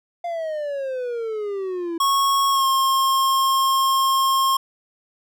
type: exponential sweep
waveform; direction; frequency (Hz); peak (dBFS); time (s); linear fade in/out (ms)
triangle; down; 700 to 329.6; -22; 0.24-1.98; 5
type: tone with pitch glide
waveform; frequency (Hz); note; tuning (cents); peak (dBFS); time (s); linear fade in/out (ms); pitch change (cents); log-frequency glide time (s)
square; 1100 to 1072.4; C#6 to C6; -14 to +42; -17; 2-4.57; 5; -44; 2.5-2.66
effects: none